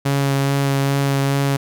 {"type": "tone with vibrato", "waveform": "sawtooth", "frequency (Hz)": 138.59, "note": "C#3", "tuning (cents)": 0, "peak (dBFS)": -12, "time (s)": [0.05, 1.57], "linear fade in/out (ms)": 10, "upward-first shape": "sine", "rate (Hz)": 2.4, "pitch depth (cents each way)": 12, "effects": []}